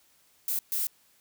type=noise bursts at uneven times; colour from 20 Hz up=violet; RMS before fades=-29 dBFS; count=2; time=0.48-0.59 / 0.72-0.87 s; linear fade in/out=2 ms; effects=white hiss -64 dBFS RMS until 1.2 s